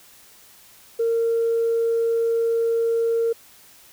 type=tone; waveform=sine; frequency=460 Hz; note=A#4; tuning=23 cents flat; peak=-17 dBFS; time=0.99-3.33 s; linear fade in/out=10 ms; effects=tanh soft clip ceiling -14 dBFS + white hiss -50 dBFS RMS until 3.92 s